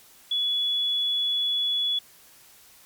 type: tone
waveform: sine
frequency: 3400 Hz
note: G#7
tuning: 40 cents sharp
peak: -22 dBFS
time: 0.31-1.99 s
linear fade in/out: 5 ms
effects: white hiss -53 dBFS RMS until 2.85 s + MP3 96 kbps